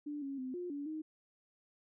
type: tone with pitch steps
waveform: sine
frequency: 293.8 / 275.3 / 257.9 / 355.6 / 285.9 / 311.9 Hz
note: D4 / C#4 / C4 / F4 / D4 / D#4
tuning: +1 / -12 / -25 / +31 / -46 / +4 cents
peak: -38 dBFS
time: 0.06-1.02 s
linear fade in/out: 10 ms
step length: 160 ms
effects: none